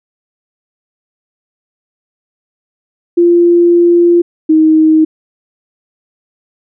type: tone pair in turn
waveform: sine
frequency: 345.6 / 314.7 Hz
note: F4 / D#4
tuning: -18 / +20 cents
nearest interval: major second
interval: 162 cents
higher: first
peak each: -4 dBFS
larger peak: neither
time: 3.17-4.22 / 4.49-5.05 s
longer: first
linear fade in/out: 10 ms
effects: none